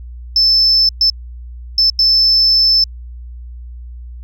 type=tone bursts at uneven times; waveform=sine; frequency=5274 Hz; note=E8; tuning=in tune; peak=-7 dBFS; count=4; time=0.36-0.89 / 1.01-1.1 / 1.78-1.9 / 1.99-2.84 s; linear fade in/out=2 ms; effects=tanh soft clip ceiling -4 dBFS + added 60 Hz sine -28 dBFS peak until 4.23 s